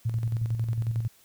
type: tone with tremolo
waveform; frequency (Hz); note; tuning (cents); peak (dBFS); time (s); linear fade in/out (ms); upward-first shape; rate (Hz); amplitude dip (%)
sine; 114.1; A#2; -37; -23; 0.05-1.08; 10; square; 11; 50
effects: white hiss -59 dBFS RMS until 1.24 s